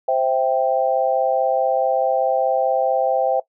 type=chord; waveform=sine; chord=C major; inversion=none; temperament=equal; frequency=523.3 / 659.3 / 784 Hz; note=C5 / E5 / G5; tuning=0 / 0 / 0 cents; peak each=-20 dBFS; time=0.08-3.4 s; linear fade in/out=5 ms; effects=noise-tail reverb RT60 0.1 s tail -19 dB re dry